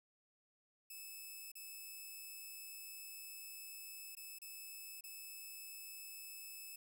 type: tone with dropouts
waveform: 5% pulse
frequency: 2607 Hz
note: E7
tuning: 20 cents flat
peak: -40 dBFS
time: 0.9-6.76 s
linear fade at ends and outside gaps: 5 ms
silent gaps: 1.518-1.553 / 4.152-4.168 / 4.387-4.417 / 5.009-5.038 s
effects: none